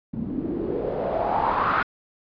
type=noise with low-pass filter sweep; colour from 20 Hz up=white; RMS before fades=-25 dBFS; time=0.13-1.83 s; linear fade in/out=5 ms; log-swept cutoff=210 to 1400 Hz; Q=4.4; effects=resampled to 11025 Hz